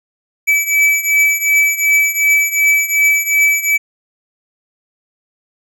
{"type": "beating tone pair", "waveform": "square", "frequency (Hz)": [2300, 2302.7], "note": ["D7", "D7"], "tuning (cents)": [-37, -35], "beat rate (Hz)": 2.7, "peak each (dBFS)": [-13, -16], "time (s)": [0.47, 3.78], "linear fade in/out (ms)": 20, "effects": []}